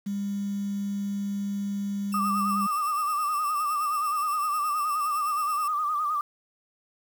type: tone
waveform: sine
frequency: 200.8 Hz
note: G3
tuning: 42 cents sharp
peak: -27 dBFS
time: 0.06-2.67 s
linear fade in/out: 10 ms
type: tone with tremolo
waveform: 5% pulse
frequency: 2682 Hz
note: E7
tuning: 29 cents sharp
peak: -27 dBFS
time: 2.12-5.68 s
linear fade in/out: 5 ms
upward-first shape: sine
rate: 8.3 Hz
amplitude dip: 45%
type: tone with vibrato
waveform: sine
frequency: 1205 Hz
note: D6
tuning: 44 cents sharp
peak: -24 dBFS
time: 2.14-6.21 s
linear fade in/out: 2 ms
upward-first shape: sine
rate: 9.6 Hz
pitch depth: 73 cents each way
effects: 8-bit